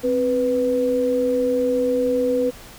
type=tone pair together; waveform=sine; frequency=262.1 / 494.5 Hz; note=C4 / B4; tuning=+3 / +2 cents; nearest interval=major seventh; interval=1099 cents; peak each=-23 / -18 dBFS; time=0.03-2.51 s; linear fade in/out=20 ms; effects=pink hiss -42 dBFS RMS until 2.78 s